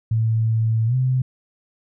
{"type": "tone with pitch glide", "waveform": "sine", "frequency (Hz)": [112, 128.65], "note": ["A2", "C3"], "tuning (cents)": [31, -29], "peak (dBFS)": -16, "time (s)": [0.11, 1.22], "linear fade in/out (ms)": 5, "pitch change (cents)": 240, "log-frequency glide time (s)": [0.86, 0.95], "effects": []}